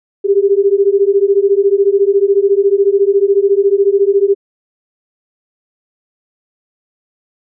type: beating tone pair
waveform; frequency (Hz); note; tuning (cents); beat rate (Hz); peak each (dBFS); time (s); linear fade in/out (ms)
sine; 391.1 / 405.1; G4 / G#4; -4 / -43; 14; -11; 0.24-4.35; 20
effects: none